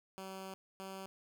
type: tone pair in turn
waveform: 10% pulse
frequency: 190.9 / 191.91 Hz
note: G3 / G3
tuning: -46 / -36 cents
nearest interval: unison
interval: 10 cents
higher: second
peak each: -36 / -36 dBFS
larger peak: neither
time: 0.18-0.54 / 0.8-1.06 s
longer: first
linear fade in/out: 0 ms
effects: none

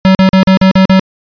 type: tone bursts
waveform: square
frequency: 189.5 Hz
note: F#3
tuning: 42 cents sharp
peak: -4 dBFS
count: 7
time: 0.05-0.995 s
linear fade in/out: 0 ms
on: 99 ms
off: 42 ms
effects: resampled to 11025 Hz

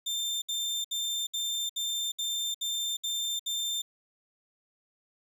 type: tone bursts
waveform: 30% pulse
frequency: 3587 Hz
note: A7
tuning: 33 cents sharp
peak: -27 dBFS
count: 9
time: 0.06-3.82 s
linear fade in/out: 10 ms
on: 360 ms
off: 65 ms
effects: none

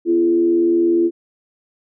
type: tone with frequency modulation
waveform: sine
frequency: 340 Hz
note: F4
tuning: 46 cents flat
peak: -12 dBFS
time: 0.05-1.11 s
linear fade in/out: 50 ms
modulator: 83 Hz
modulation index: 0.42
effects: none

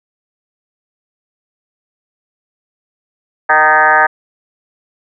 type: tone with frequency modulation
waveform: sine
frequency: 1237 Hz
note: D#6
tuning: 10 cents flat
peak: -6 dBFS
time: 3.49-4.07 s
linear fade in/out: 10 ms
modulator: 155 Hz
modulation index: 3.7
effects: none

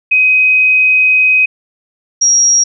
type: tone pair in turn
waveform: sine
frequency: 2519 / 5655 Hz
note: D#7 / F8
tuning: +21 / +21 cents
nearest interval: octave + major second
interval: 1400 cents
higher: second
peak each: -6 dBFS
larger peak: neither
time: 0.11-1.46 / 2.21-2.64 s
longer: first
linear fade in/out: 10 ms
effects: none

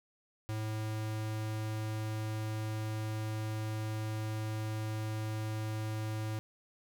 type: tone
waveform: square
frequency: 108.7 Hz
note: A2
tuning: 21 cents flat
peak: -35 dBFS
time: 0.49-6.39 s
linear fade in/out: 0 ms
effects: none

